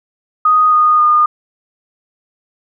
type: tone with pitch steps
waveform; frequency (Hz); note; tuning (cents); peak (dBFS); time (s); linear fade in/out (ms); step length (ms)
sine; 1244.5 / 1231.6 / 1218.9; D#6 / D#6 / D#6; 0 / -18 / -36; -7; 0.45-1.26; 5; 270
effects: none